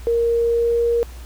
sine tone with pitch glide, 466.6 to 469.8 Hz, A#4 to A#4, +2 to +13 cents, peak -15 dBFS, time 0.07-1.03 s, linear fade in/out 0 ms, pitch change +11 cents, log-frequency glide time 0.42-0.86 s, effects added 60 Hz sine -33 dBFS peak until 1.25 s + pink hiss -45 dBFS RMS until 1.25 s

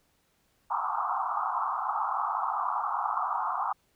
white band-pass noise, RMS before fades -30 dBFS, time 0.7-3.73 s, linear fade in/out 10 ms, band 730 to 1300 Hz, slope 96 dB/octave, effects pink hiss -70 dBFS RMS until 3.95 s

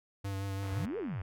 square tone with vibrato, 98 Hz, G2, in tune, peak -35 dBFS, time 0.24-0.86 s, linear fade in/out 10 ms, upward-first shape sine, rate 5.9 Hz, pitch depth 21 cents each way
click train, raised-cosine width 0.5 ms, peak -33 dBFS, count 55, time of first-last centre 0.63-1.214 s, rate 92.4 Hz
sine exponential two-way sweep, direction up then down, 80.1 to 490 to 80.1 Hz, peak -34 dBFS, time 0.72-1.22 s, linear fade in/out 5 ms, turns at 0.98 s
effects none

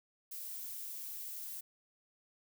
violet noise, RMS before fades -44 dBFS, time 0.31-1.61 s, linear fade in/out 10 ms, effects none

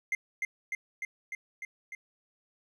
triangle tone with echo, 2093 Hz, C7, in tune, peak -25 dBFS, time 0.12-0.15 s, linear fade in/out 2 ms, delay 300 ms, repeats 6, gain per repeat -2 dB, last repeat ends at 1.95 s, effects none

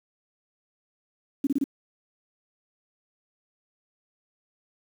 sine tone bursts, 277.2 Hz, C#4, in tune, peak -20 dBFS, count 4, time 1.44-1.641 s, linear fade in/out 5 ms, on 30 ms, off 27 ms, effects 8-bit

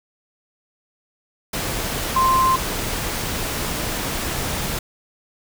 sine tone in noise, 1046.5 Hz, C6, in tune, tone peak -14 dBFS, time 2.16-2.56 s, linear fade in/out 5 ms, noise pink, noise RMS -25 dBFS, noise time 1.53-4.79 s, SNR +8 dB, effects none

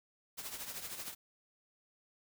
white noise with tremolo, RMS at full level -41 dBFS, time 0.37-1.15 s, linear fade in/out 20 ms, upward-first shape triangle, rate 13 Hz, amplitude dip 70%, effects none

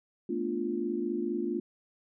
sine chord, B half-diminished seventh, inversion third, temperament equal with one note detuned, 220 / 244.4 / 293.7 / 349.2 Hz, A3 / B3 / D4 / F4, 0 / -18 / 0 / 0 cents, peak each -36 / -36 / -36 / -32 dBFS, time 0.29-1.6 s, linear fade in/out 5 ms, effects none

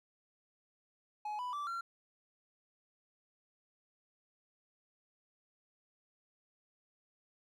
triangle tone with pitch steps, 843 / 991 / 1165 / 1369.5 Hz, G#5 / B5 / D6 / F6, +26 / +6 / -14 / -34 cents, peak -35 dBFS, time 1.25-1.81 s, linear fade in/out 5 ms, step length 140 ms, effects none

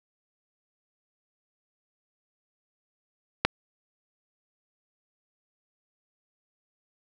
click, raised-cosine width 0.3 ms, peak -3 dBFS, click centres 3.45 s, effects none

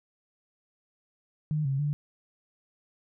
sine tone with pitch steps, 152.5 / 135.9 / 146.7 Hz, D#3 / C#3 / D3, -34 / -34 / -2 cents, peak -25 dBFS, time 1.51-1.93 s, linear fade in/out 0 ms, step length 140 ms, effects none

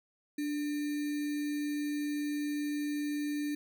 sine tone with sample-and-hold, 293.7 Hz, D4, in tune, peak -31 dBFS, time 0.38-3.55 s, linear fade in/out 5 ms, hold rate 2100 Hz, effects none

